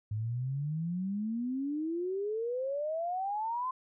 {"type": "exponential sweep", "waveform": "sine", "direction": "up", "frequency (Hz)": [103.83, 1049], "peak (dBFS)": -31, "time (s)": [0.11, 3.71], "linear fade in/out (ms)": 5, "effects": []}